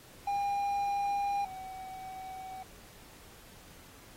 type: tone pair in turn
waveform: triangle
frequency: 805 / 755.8 Hz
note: G5 / F#5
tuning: +46 / +37 cents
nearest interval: minor second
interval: 109 cents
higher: first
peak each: -27 / -39 dBFS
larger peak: first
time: 0.27-1.45 / 1.45-2.63 s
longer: neither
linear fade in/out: 5 ms
effects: pink hiss -55 dBFS RMS until 4.16 s + AAC 48 kbps